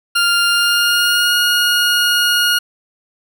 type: tone with pitch glide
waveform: 20% pulse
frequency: 1400 to 1434.4 Hz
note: F6 to F6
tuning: +4 to +46 cents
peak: -7 dBFS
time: 0.15-2.59 s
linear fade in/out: 10 ms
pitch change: +42 cents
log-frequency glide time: 0.48-1.35 s
effects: none